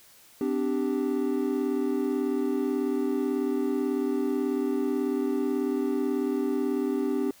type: chord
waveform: triangle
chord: C suspended second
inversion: none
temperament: equal with one note detuned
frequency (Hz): 255.5 / 293.7 / 392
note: C4 / D4 / G4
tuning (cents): -41 / 0 / 0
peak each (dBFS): -27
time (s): 0.41-7.31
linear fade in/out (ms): 2
effects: white hiss -55 dBFS RMS until 7.4 s